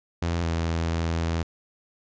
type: tone pair in turn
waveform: sawtooth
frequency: 84.6 / 82.81 Hz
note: E2 / E2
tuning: +45 / +8 cents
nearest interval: unison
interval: 37 cents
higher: first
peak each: -20 / -20 dBFS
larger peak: neither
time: 0.22-0.42 / 0.42-1.43 s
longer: second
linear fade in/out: 5 ms
effects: resampled to 16000 Hz